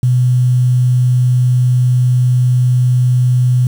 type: tone with quantisation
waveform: sine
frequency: 125 Hz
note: B2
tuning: 21 cents sharp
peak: -8 dBFS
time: 0.03-3.67 s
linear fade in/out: 2 ms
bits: 6
effects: none